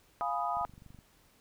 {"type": "chord", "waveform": "sine", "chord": "F half-diminished seventh", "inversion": "none", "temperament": "equal", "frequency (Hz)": [698.5, 830.6, 987.8, 1244.5], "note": ["F5", "Ab5", "Cb6", "Eb6"], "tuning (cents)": [0, 0, 0, 0], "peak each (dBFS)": [-35, -36, -37, -35], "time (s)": [0.21, 0.65], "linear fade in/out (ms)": 0}
{"type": "click train", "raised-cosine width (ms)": 5, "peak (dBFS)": -40, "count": 11, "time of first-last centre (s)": [0.57, 0.988], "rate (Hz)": 23.9}
{"effects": ["pink hiss -65 dBFS RMS until 1.4 s"]}